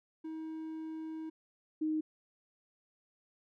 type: tone pair in turn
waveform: triangle / sine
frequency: 317.9 / 311.2 Hz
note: D#4 / D#4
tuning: +37 / 0 cents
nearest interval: unison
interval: 37 cents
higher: first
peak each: -37 / -30 dBFS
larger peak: second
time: 0.24-1.3 / 1.81-2.01 s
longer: first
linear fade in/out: 10 ms
effects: none